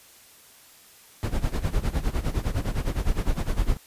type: noise with tremolo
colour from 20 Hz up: brown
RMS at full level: -22 dBFS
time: 1.23-3.77 s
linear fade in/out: 0 ms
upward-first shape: sine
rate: 9.8 Hz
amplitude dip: 85%
effects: white hiss -52 dBFS RMS until 3.86 s + resampled to 32000 Hz